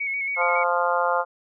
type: tone with vibrato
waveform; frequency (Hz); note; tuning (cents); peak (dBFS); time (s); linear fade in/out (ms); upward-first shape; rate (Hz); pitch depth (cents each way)
sine; 2217; C#7; 0; -24; 0-0.64; 10; square; 7.2; 27
type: harmonic tone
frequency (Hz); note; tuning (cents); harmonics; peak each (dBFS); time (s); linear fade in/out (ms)
174.61; F3; 0; 3 / 4 / 5 / 6 / 7 / 8; -25 / -27 / -26 / -27 / -27 / -28; 0.36-1.25; 50
effects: none